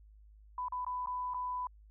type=tone with dropouts; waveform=sine; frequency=997 Hz; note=B5; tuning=16 cents sharp; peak=-34 dBFS; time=0.58-1.67 s; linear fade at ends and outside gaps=2 ms; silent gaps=0.684-0.722 / 0.848-0.865 / 1.06-1.071 / 1.337-1.344 s; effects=added 52 Hz sine -55 dBFS peak until 1.9 s